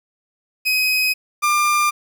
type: tone pair in turn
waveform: 30% pulse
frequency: 2522 / 1195.7 Hz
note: D#7 / D6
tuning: +23 / +31 cents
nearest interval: octave + minor second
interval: 1292 cents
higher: first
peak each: -13 / -12 dBFS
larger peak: second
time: 0.65-1.14 / 1.42-1.91 s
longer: neither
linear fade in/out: 20 ms
effects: 8-bit